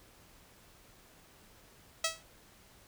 5% pulse tone with exponential decay, 649 Hz, E5, 27 cents flat, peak -15 dBFS, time 2.04-2.23 s, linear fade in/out 5 ms, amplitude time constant 40 ms, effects pink hiss -60 dBFS RMS until 2.87 s

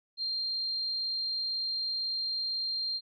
sine tone, 4186 Hz, C8, in tune, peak -30 dBFS, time 0.17-3.01 s, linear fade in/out 50 ms, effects none

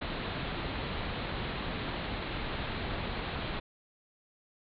pink low-pass noise, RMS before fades -36 dBFS, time 0.01-3.6 s, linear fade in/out 10 ms, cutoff 4200 Hz, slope 96 dB/octave, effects none

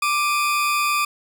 40% pulse tone pair together, 1176.5 / 2493 Hz, D6 / D#7, +3 / +3 cents, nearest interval octave + minor second, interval 1300 cents, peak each -19 / -23 dBFS, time 0.02-1.05 s, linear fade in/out 5 ms, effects none

